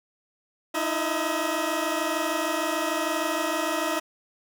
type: tone cluster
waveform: 15% pulse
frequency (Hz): 308 / 334.6 / 637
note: D#4 / E4 / D#5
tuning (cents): -17 / +26 / +41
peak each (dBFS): -23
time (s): 0.74-4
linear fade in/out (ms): 10
effects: none